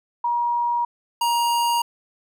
sine / square tone pair in turn, 953 / 943.7 Hz, A#5 / A#5, +38 / +21 cents, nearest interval unison, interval 17 cents, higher first, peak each -19 dBFS, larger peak neither, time 0.24-0.85 / 1.21-1.82 s, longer neither, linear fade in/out 5 ms, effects none

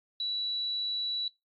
sine tone, 3934 Hz, B7, 7 cents flat, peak -30 dBFS, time 0.2-1.28 s, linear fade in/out 2 ms, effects noise-tail reverb RT60 0.2 s tail -22 dB re dry + AAC 32 kbps

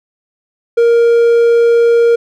triangle tone, 467.9 Hz, A#4, 6 cents sharp, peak -4 dBFS, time 0.77-2.16 s, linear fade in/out 10 ms, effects none

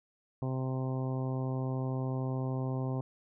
harmonic tone, 130.5 Hz, C3, 4 cents flat, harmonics 1 / 2 / 3 / 4 / 5 / 6 / 7 / 8, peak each -32 / -38 / -42 / -44 / -46 / -48 / -49 / -50 dBFS, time 0.42-3.01 s, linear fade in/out 2 ms, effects none

